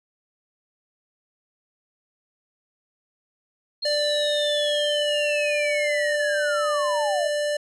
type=linear sweep; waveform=sine; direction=down; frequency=4244 to 604 Hz; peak=-25 dBFS; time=3.82-7.29 s; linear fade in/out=10 ms
type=tone; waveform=square; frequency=590 Hz; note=D5; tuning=8 cents sharp; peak=-23 dBFS; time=3.85-7.57 s; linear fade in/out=5 ms
effects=resampled to 24000 Hz